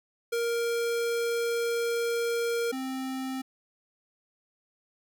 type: tone pair in turn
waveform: square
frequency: 467.7 / 262.5 Hz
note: A#4 / C4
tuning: +6 / +6 cents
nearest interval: minor seventh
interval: 1000 cents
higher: first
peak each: -27 / -32 dBFS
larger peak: first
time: 0.32-2.72 / 2.72-3.42 s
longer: first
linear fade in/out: 10 ms
effects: none